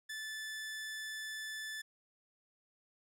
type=tone; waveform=sawtooth; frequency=1748 Hz; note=A6; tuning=12 cents flat; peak=-37 dBFS; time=0.09-1.82 s; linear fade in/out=10 ms; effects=low-pass 12000 Hz 12 dB/octave